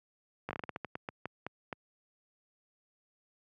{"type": "slowing click train", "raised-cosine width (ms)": 0.5, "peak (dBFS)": -22, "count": 14, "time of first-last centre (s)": [0.49, 1.728], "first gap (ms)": 18, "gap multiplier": 1.25, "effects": ["high-pass 100 Hz 12 dB/octave"]}